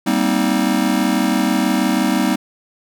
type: chord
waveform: square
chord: C minor seventh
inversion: second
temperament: just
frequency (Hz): 196.22 / 235.5 / 261.6 / 314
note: G3 / Bb3 / C4 / Eb4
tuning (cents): +2 / +18 / 0 / +16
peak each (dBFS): -21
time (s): 0.06-2.36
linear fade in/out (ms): 10
effects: none